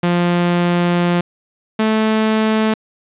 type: tone pair in turn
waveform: sawtooth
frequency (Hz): 174.7 / 218.3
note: F3 / A3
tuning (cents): +1 / -13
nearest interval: major third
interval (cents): 386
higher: second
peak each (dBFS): -9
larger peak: neither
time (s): 0.03-1.21 / 1.79-2.74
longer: first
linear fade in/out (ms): 5
effects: resampled to 8000 Hz + 8-bit